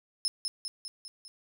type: tone with echo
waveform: 35% pulse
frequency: 5200 Hz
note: E8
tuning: 24 cents flat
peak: -23 dBFS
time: 0.25-0.28 s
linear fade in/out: 0 ms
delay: 200 ms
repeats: 5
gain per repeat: -4 dB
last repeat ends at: 1.28 s
effects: none